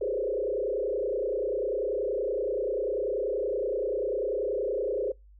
sine tone with frequency modulation, 466.2 Hz, A#4, in tune, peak -26 dBFS, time 0.01-5.12 s, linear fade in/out 5 ms, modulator 30.4 Hz, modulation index 2.7, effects noise-tail reverb RT60 0.2 s tail -25 dB re dry + added 50 Hz sine -51 dBFS peak until 5.39 s

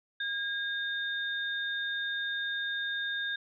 sine tone pair together, 1626 / 3650 Hz, G#6 / A#7, -37 / -37 cents, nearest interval octave + major second, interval 1400 cents, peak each -32 / -36 dBFS, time 0.2-3.36 s, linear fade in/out 5 ms, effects none

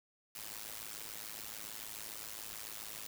white noise with amplitude modulation, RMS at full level -42 dBFS, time 0.35-3.07 s, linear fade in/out 5 ms, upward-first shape sine, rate 107 Hz, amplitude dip 90%, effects none

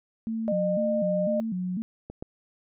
sine tone with vibrato, 202 Hz, G#3, 48 cents flat, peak -27 dBFS, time 0.27-1.82 s, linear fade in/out 0 ms, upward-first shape square, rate 2 Hz, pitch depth 180 cents each way
sine tone, 608 Hz, D#5, 40 cents flat, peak -24 dBFS, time 0.48-1.4 s, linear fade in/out 0 ms
clicks, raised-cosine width 2 ms, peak -25 / -21 dBFS, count 2, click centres 2.1 / 2.225 s
effects none

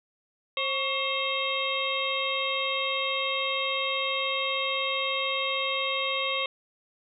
harmonic tone with a mistuned harmonic, 533 Hz, C5, 32 cents sharp, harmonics 1 / 2 / 4 / 5 / 6 / 7, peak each -33 / -33 / -33 / -33 / -33 / -33 dBFS, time 0.57-6.46 s, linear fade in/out 2 ms, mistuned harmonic 2, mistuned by +87 cents, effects none

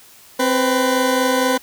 20% pulse tone pair together, 261.6 / 498.9 Hz, C4 / B4, 0 / +17 cents, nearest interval major seventh, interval 1117 cents, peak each -13 dBFS, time 0.39-1.58 s, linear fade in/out 10 ms, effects white hiss -46 dBFS RMS until 1.62 s

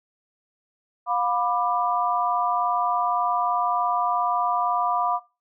sine chord, B diminished, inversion second, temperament just, 711.2 / 987.8 / 1185.3 Hz, F5 / B5 / D6, +31 / 0 / +16 cents, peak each -25 dBFS, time 1.06-5.2 s, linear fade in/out 50 ms, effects noise-tail reverb RT60 0.3 s tail -20 dB re dry

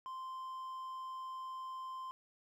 triangle tone, 1042 Hz, C6, 7 cents flat, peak -40 dBFS, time 0.06-2.11 s, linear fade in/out 0 ms, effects none

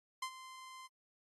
sawtooth tone with ADSR envelope, 1040 Hz, C6, 11 cents flat, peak -32 dBFS, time 0.22-0.88 s, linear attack 6 ms, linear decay 72 ms, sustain -14 dB, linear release 23 ms, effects AAC 32 kbps

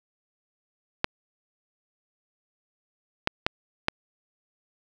clicks, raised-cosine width 0.3 ms, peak -5 dBFS, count 4, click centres 1.044 / 3.274 / 3.465 / 3.884 s, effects none

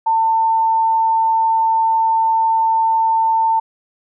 sine tone, 897 Hz, A5, 33 cents sharp, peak -12 dBFS, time 0.06-3.6 s, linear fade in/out 10 ms, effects none

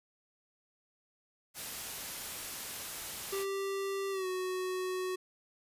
white noise, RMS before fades -41 dBFS, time 1.54-3.46 s, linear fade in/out 50 ms
square tone with pitch glide, 392 to 370 Hz, G4 to F#4, 0 to 0 cents, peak -34 dBFS, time 3.32-5.16 s, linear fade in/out 10 ms, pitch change -100 cents, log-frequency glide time 4.11-4.27 s
effects resampled to 32000 Hz

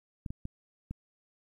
clicks, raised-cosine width 5 ms, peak -25 dBFS, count 4, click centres 0.262 / 0.305 / 0.454 / 0.91 s, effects 11-bit

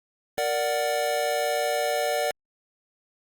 square chord, Bb augmented, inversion none, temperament equal, 466.2 / 587.3 / 740 Hz, Bb4 / D5 / F#5, 0 / 0 / 0 cents, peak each -31 / -27 / -29 dBFS, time 0.38-2.31 s, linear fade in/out 0 ms, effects Opus 48 kbps

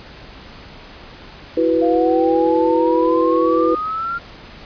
sine chord, E suspended second, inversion none, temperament equal, 329.6 / 370 / 493.9 Hz, E4 / F#4 / B4, 0 / 0 / 0 cents, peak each -17 / -21 / -16 dBFS, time 1.57-3.75 s, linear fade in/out 5 ms
sine exponential sweep, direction up, 686 to 1400 Hz, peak -20 dBFS, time 1.81-4.19 s, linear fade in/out 20 ms
effects pink hiss -39 dBFS RMS until 4.65 s + resampled to 11025 Hz

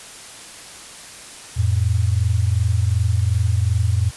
sine tone pair together, 87.31 / 110 Hz, F2 / A2, 0 / 0 cents, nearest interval major third, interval 400 cents, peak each -18 dBFS, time 1.56-4.11 s, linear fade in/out 20 ms, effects white hiss -38 dBFS RMS until 4.16 s + resampled to 24000 Hz

